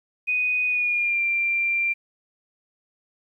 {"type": "tone with pitch glide", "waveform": "sine", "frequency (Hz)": [2489, 2370], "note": ["D#7", "D7"], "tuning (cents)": [0, 15], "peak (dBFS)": -20, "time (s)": [0.27, 1.94], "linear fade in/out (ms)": 20, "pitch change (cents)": -85, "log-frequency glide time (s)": [0.66, 1.22], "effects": ["10-bit"]}